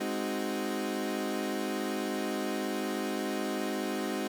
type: chord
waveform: 30% pulse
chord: Ab dominant seventh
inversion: none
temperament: equal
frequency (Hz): 207.7 / 261.6 / 311.1 / 370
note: Ab3 / C4 / Eb4 / Gb4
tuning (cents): 0 / 0 / 0 / 0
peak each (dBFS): -34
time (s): 0-4.28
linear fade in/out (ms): 10
effects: none